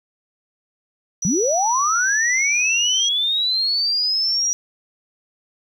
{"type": "tone", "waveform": "sine", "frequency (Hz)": 5880, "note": "F#8", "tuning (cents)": -12, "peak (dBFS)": -21, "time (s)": [1.22, 3.09], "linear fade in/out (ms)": 5}
{"type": "linear sweep", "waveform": "sine", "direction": "up", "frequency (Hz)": [152.9, 5790], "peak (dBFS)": -17, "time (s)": [1.25, 4.53], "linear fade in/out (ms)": 0}
{"effects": ["8-bit"]}